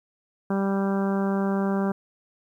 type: harmonic tone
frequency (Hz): 196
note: G3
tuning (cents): 0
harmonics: 1 / 2 / 3 / 4 / 5 / 6 / 7 / 8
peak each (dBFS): -23 / -29 / -33 / -35 / -37 / -39 / -40 / -41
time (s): 0.5-1.92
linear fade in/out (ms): 5
effects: 10-bit